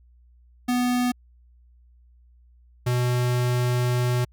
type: tone pair in turn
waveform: square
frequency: 246.9 / 123.45 Hz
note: B3 / B2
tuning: 0 / 0 cents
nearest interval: octave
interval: 1200 cents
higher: first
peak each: -21 dBFS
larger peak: neither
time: 0.68-1.12 / 2.86-4.25 s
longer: second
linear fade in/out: 10 ms
effects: added 60 Hz sine -52 dBFS peak until 4.32 s